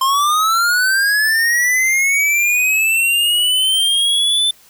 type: linear sweep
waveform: square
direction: up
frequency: 1046.5 to 3544 Hz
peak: -13 dBFS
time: 0.01-4.51 s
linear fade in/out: 5 ms
effects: white hiss -48 dBFS RMS until 4.69 s